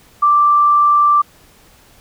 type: tone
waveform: sine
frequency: 1174.7 Hz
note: D6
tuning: in tune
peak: -8 dBFS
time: 0.22-1.22 s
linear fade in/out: 10 ms
effects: pink hiss -48 dBFS RMS until 2 s